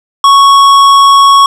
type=tone with tanh clipping; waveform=sine; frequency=1108.7 Hz; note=C#6; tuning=in tune; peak=-3 dBFS; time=0.24-1.46 s; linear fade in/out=2 ms; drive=14 dB; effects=none